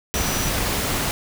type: tone in noise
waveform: sine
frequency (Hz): 5890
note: F#8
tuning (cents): -9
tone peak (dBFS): -30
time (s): 0.14-0.49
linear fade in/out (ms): 0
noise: pink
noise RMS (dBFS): -23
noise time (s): 0.14-1.11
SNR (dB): -10
effects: none